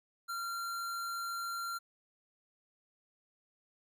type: tone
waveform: square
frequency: 1377 Hz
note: F6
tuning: 25 cents flat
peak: -37 dBFS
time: 0.28-1.79 s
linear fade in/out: 20 ms
effects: none